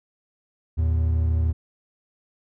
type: tone pair together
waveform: triangle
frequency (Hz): 79.97 / 113.1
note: D#2 / A2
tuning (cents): +48 / +48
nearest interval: tritone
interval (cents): 600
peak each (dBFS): -17 / -27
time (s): 0.77-1.53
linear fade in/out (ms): 20
effects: none